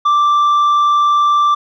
sine tone with tanh clipping, 1174.7 Hz, D6, in tune, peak -10 dBFS, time 0.05-1.55 s, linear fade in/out 10 ms, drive 4 dB, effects none

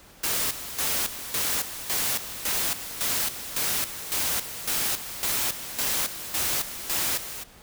white noise with tremolo, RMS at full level -26 dBFS, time 0.23-7.44 s, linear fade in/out 10 ms, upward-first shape square, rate 1.8 Hz, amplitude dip 70%, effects pink hiss -51 dBFS RMS until 7.62 s

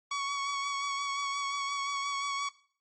sawtooth tone with vibrato, 1121 Hz, C#6, 19 cents sharp, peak -27 dBFS, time 0.11-2.49 s, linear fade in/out 5 ms, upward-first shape sine, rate 5.7 Hz, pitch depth 21 cents each way, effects noise-tail reverb RT60 0.5 s tail -18 dB re dry + MP3 32 kbps

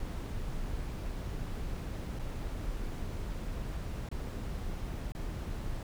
brown noise with dropouts, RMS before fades -37 dBFS, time 0-5.83 s, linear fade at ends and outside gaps 2 ms, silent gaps 2.19-2.194 / 4.089-4.114 / 5.121-5.149 s, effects none

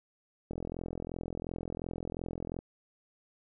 click train, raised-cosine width 2 ms, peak -24 dBFS, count 90, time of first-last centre 0.51-2.589 s, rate 42.8 Hz, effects none

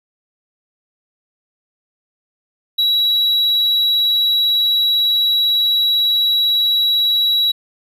triangle tone, 3894 Hz, B7, 25 cents flat, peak -11 dBFS, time 2.78-7.52 s, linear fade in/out 10 ms, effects resampled to 32000 Hz

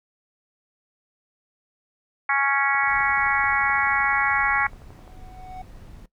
harmonic tone, 277.1 Hz, C#4, 1 cent flat, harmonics 3 / 4 / 5 / 6 / 7 / 8, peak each -26 / -26 / -26 / -26 / -26 / -26 dBFS, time 2.29-4.67 s, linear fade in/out 5 ms
click train, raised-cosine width 1 ms, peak -32 dBFS, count 28, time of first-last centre 2.75-5.078 s, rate 11.6 Hz
brown noise, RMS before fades -43 dBFS, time 2.87-6.06 s, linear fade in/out 5 ms
triangle tone with exponential growth, 743 Hz, F#5, 7 cents sharp, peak -31 dBFS, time 4.7-5.62 s, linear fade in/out 5 ms, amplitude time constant 200 ms
effects noise-tail reverb RT60 0.1 s tail -18 dB re dry

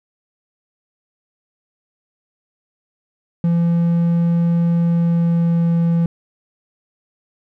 triangle tone with pitch glide, 169.8 to 168.34 Hz, F3 to E3, -48 to +37 cents, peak -11 dBFS, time 3.44-6.06 s, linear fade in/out 2 ms, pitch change -15 cents, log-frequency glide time 4.73-5.8 s, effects none

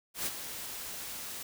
white noise with ADSR envelope, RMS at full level -32 dBFS, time 0.14-1.43 s, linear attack 120 ms, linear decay 39 ms, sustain -9 dB, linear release 4 ms, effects none

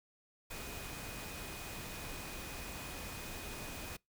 sine tone in noise, 2489 Hz, D#7, in tune, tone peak -53 dBFS, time 0.5-3.97 s, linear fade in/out 10 ms, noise pink, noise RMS -45 dBFS, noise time 0.5-3.97 s, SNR -11 dB, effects noise-tail reverb RT60 0.2 s tail -26 dB re dry

